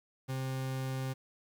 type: tone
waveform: 40% pulse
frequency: 131.8 Hz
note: C3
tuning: 13 cents sharp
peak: -33 dBFS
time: 0.28-1.14 s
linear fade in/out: 20 ms
effects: 10-bit